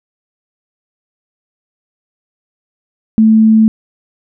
sine tone, 220 Hz, A3, in tune, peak -4 dBFS, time 3.18-3.68 s, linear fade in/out 0 ms, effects none

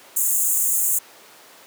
pink high-pass noise, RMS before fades -20 dBFS, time 0.16-0.99 s, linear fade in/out 10 ms, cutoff 6700 Hz, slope 96 dB/octave, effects pink hiss -46 dBFS RMS until 1.66 s + high-pass 400 Hz 12 dB/octave

